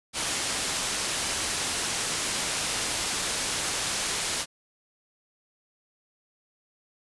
white low-pass noise, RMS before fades -29 dBFS, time 0.13-4.46 s, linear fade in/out 50 ms, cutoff 9600 Hz, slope 12 dB/octave, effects resampled to 24000 Hz

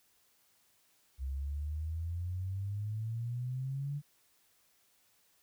sine exponential sweep, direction up, 65.1 to 146.83 Hz, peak -34 dBFS, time 1.18-4.02 s, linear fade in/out 50 ms, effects white hiss -70 dBFS RMS until 5.42 s

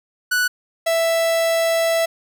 45% pulse tone pair in turn, 1480 / 660.8 Hz, F#6 / E5, 0 / +4 cents, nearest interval octave + major second, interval 1396 cents, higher first, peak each -16 dBFS, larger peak neither, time 0.31-0.48 / 0.86-2.06 s, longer second, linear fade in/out 10 ms, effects none

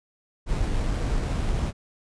brown noise with sample-and-hold, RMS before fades -25 dBFS, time 0.46-1.73 s, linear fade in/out 50 ms, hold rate 6300 Hz, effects resampled to 22050 Hz

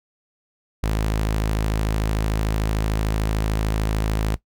sawtooth tone, 53.4 Hz, G#1, 49 cents sharp, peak -16 dBFS, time 0.83-4.36 s, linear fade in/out 5 ms, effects noise-tail reverb RT60 0.1 s tail -18 dB re dry

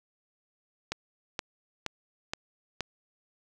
click train, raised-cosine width 0.2 ms, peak -14 dBFS, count 5, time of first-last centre 0.92-2.807 s, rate 2.12 Hz, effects none

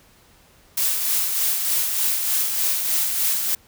blue noise with tremolo, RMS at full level -20 dBFS, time 0.77-3.55 s, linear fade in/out 5 ms, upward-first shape sine, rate 3.3 Hz, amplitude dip 40%, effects pink hiss -54 dBFS RMS until 3.67 s

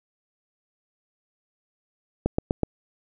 click train, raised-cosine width 2 ms, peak -8 dBFS, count 4, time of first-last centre 2.26-2.633 s, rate 8.04 Hz, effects none

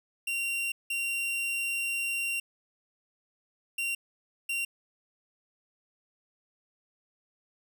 45% pulse tone bursts at uneven times, 2758 Hz, F7, 22 cents flat, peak -29 dBFS, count 4, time 0.27-0.72 / 0.9-2.4 / 3.78-3.95 / 4.49-4.65 s, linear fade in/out 5 ms, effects none

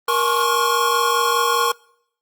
square tone cluster, 471.3 / 849 / 1073 / 1118 / 1423 Hz, A#4 / G#5 / C6 / C#6 / F6, +19 / +38 / +43 / +14 / +32 cents, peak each -23 / -28 / -20 / -23 / -28 dBFS, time 0.08-1.72 s, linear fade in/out 5 ms, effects noise-tail reverb RT60 0.7 s tail -25 dB re dry + Opus 32 kbps

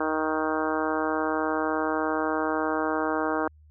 harmonic tone, 156.6 Hz, D#3, 11 cents sharp, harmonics 2 / 3 / 4 / 5 / 6 / 7 / 8 / 9 / 10, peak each -29 / -31 / -32 / -33 / -34 / -34 / -35 / -36 / -36 dBFS, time 0-3.48 s, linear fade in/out 5 ms, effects added 76 Hz sine -51 dBFS peak until 3.7 s

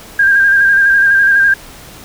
sine tone with vibrato, 1601 Hz, G6, 36 cents sharp, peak -6 dBFS, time 0.19-1.54 s, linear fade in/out 5 ms, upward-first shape square, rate 12 Hz, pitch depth 28 cents each way, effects pink hiss -35 dBFS RMS until 2.04 s

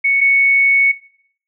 sine tone pair in turn, 2217 / 2217 Hz, C#7 / C#7, 0 / 0 cents, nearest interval unison, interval 0 cents, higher neither, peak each -11 / -9 dBFS, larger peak second, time 0.04-0.21 / 0.21-0.92 s, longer second, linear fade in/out 10 ms, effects noise-tail reverb RT60 0.6 s tail -19 dB re dry

